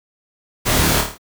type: noise with echo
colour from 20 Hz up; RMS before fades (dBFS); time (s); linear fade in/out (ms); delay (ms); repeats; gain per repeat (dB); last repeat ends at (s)
pink; -18; 0.65-1.02; 20; 27; 6; -4; 1.182
effects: none